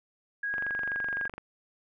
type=tone with pitch glide; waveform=sine; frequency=1647 to 1630 Hz; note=G#6 to G#6; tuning=-15 to -33 cents; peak=-29 dBFS; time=0.43-1.28 s; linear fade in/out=5 ms; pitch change=-18 cents; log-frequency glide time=0.59-1.14 s
type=click train; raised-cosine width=0.5 ms; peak=-24 dBFS; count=21; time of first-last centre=0.54-1.38 s; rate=23.8 Hz
effects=none